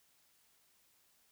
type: silence
effects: white hiss -71 dBFS RMS until 1.31 s